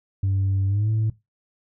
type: tone with pitch glide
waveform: sine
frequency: 97 to 109.51 Hz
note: G2 to A2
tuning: -18 to -8 cents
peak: -17 dBFS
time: 0.23-1.1 s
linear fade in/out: 5 ms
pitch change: +210 cents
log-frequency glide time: 0.67-0.9 s
effects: noise-tail reverb RT60 0.2 s tail -19 dB re dry + tanh soft clip ceiling -17 dBFS